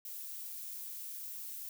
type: noise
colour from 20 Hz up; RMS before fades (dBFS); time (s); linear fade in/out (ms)
violet; -44; 0.05-1.69; 2
effects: none